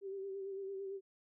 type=tone with vibrato; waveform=sine; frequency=390 Hz; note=G4; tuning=9 cents flat; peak=-40 dBFS; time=0.01-1.01 s; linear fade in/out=50 ms; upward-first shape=sine; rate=8.9 Hz; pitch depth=36 cents each way; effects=none